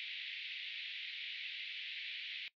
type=band-pass noise; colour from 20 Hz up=pink; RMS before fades=-45 dBFS; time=0-2.48 s; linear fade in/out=0 ms; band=2100 to 3800 Hz; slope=48 dB/octave; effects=noise-tail reverb RT60 0.1 s tail -19 dB re dry